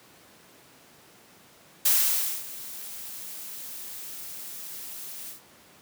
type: noise with ADSR envelope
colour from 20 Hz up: blue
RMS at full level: -20 dBFS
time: 1.85-5.41 s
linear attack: 8 ms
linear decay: 570 ms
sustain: -19 dB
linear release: 120 ms
effects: pink hiss -54 dBFS RMS until 5.81 s + high-pass 150 Hz 12 dB/octave